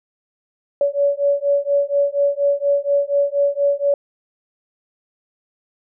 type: beating tone pair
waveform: sine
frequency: 565 / 569.2 Hz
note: C#5 / C#5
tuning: +33 / +46 cents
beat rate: 4.2 Hz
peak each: -18 dBFS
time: 0.81-3.94 s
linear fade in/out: 2 ms
effects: none